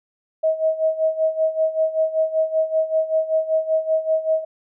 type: tone with tremolo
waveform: sine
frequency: 636 Hz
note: D#5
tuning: 38 cents sharp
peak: -14 dBFS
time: 0.43-4.45 s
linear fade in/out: 10 ms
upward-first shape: sine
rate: 5.2 Hz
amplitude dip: 80%
effects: none